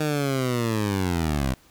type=linear sweep; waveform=15% pulse; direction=down; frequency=154.8 to 62.4 Hz; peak=-16 dBFS; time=0-1.54 s; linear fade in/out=5 ms; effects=pink hiss -56 dBFS RMS until 1.7 s